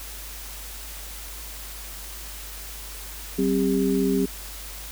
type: tone cluster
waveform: sine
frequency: 190.1 / 265.4 / 400.5 Hz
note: F#3 / C4 / G4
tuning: +47 / +25 / +37 cents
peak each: -24 / -23 / -24 dBFS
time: 3.38-4.26 s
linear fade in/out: 10 ms
effects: added 50 Hz sine -39 dBFS peak until 4.91 s + white hiss -39 dBFS RMS until 4.91 s